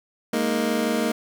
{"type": "chord", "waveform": "25% pulse", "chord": "Ab suspended second", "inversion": "none", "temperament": "just", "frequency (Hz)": [207.7, 233.6, 311.5], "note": ["Ab3", "Bb3", "Eb4"], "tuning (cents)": [0, 4, 2], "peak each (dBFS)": [-24, -20, -24], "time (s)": [0.33, 1.12], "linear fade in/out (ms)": 5, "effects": []}